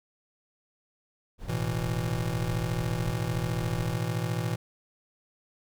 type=noise; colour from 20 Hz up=brown; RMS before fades=-39 dBFS; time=1.38-3.98 s; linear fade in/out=50 ms
type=chord; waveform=square; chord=A suspended second; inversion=none; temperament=just; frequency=110 / 123.75 / 165 Hz; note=A2 / B2 / E3; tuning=0 / +4 / +2 cents; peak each=-33 dBFS; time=1.48-4.56 s; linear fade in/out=10 ms
effects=none